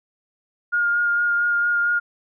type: tone with vibrato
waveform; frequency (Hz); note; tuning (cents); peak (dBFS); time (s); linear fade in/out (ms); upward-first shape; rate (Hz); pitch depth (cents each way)
sine; 1418; F6; +26; -17; 0.72-2; 20; sine; 4.4; 14
effects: none